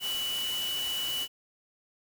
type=tone in noise; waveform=sine; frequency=2959 Hz; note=F#7; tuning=1 cent flat; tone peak=-30 dBFS; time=0-1.28 s; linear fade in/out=50 ms; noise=white; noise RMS=-38 dBFS; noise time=0-1.28 s; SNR=+5 dB; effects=none